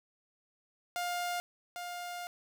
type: tone pair in turn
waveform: sawtooth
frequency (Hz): 706 / 706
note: F5 / F5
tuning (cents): +19 / +19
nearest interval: unison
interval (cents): 0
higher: neither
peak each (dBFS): -29 / -35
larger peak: first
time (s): 0.96-1.4 / 1.76-2.27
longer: second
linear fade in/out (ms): 0
effects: none